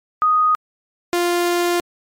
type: tone pair in turn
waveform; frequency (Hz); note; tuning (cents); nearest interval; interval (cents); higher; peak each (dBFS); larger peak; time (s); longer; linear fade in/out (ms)
sine / sawtooth; 1244.5 / 349.2; D#6 / F4; 0 / 0; octave + minor seventh; 2200; first; -12; neither; 0.22-0.55 / 1.13-1.8; second; 0
effects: MP3 64 kbps